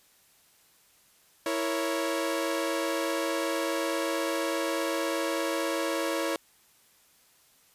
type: chord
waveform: sawtooth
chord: A# diminished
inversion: second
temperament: equal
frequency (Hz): 329.6 / 466.2 / 554.4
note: E4 / A#4 / C#5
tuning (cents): 0 / 0 / 0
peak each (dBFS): -27 / -31 / -27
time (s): 1.46-6.36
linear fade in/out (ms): 2
effects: white hiss -62 dBFS RMS until 7.74 s + resampled to 32000 Hz